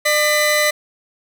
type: tone pair together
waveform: sawtooth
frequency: 600 / 2004 Hz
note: D5 / B6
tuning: +37 / +25 cents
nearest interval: octave + major sixth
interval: 2088 cents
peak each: -13 dBFS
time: 0.05-0.71 s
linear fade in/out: 10 ms
effects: none